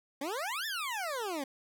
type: exponential two-way sweep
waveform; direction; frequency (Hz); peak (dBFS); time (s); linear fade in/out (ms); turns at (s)
20% pulse; up then down; 261.6 to 1827 to 261.6; -29; 0.21-1.44; 5; 0.66
effects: none

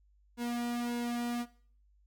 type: tone with flanger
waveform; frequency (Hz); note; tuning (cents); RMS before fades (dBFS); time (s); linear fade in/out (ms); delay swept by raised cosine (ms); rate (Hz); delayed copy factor
sawtooth; 239.4; A#3; +46; -35; 0.37-1.46; 50; 1.6 to 2.35; 1.7; -0.85
effects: noise-tail reverb RT60 0.5 s tail -18 dB re dry + added 50 Hz sine -63 dBFS peak until 2.06 s

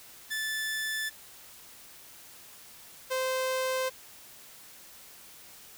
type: tone pair in turn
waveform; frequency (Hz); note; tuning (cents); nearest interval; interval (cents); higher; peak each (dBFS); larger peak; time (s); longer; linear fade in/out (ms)
sawtooth; 1750 / 519; A6 / C5; -10 / -14; octave + major sixth; 2104; first; -27 / -24; second; 0.3-1.1 / 3.1-3.9; neither; 20
effects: white hiss -51 dBFS RMS until 5.77 s

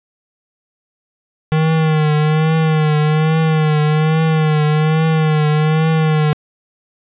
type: tone with vibrato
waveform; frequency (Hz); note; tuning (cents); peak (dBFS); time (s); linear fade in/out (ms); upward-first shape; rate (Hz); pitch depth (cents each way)
square; 155.56; D#3; 0; -12; 1.52-6.33; 0; triangle; 1.2; 58
effects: resampled to 8000 Hz + 9-bit

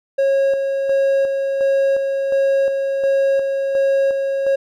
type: tone with tremolo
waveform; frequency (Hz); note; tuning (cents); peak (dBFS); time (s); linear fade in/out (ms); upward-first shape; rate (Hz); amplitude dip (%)
triangle; 546; C#5; -26; -11; 0.18-4.56; 10; square; 1.4; 40
effects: none

